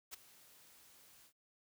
white noise with ADSR envelope, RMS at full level -45 dBFS, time 0.11-1.33 s, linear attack 29 ms, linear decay 10 ms, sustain -18 dB, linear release 80 ms, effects none

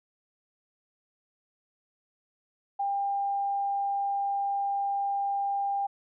sine tone, 798 Hz, G5, 31 cents sharp, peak -26 dBFS, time 2.79-5.87 s, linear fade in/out 10 ms, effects none

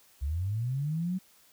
sine linear sweep, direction up, 64.5 to 190 Hz, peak -28 dBFS, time 0.21-1.19 s, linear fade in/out 20 ms, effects white hiss -61 dBFS RMS until 1.52 s

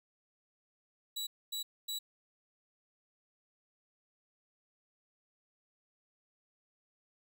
sawtooth tone bursts, 3914 Hz, B7, 16 cents flat, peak -33 dBFS, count 3, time 1.16-1.99 s, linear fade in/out 10 ms, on 110 ms, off 250 ms, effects none

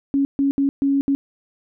sine tone bursts at uneven times, 277.2 Hz, C#4, in tune, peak -15 dBFS, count 5, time 0.14-0.25 / 0.39-0.51 / 0.58-0.69 / 0.82-1.01 / 1.08-1.15 s, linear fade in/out 0 ms, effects none

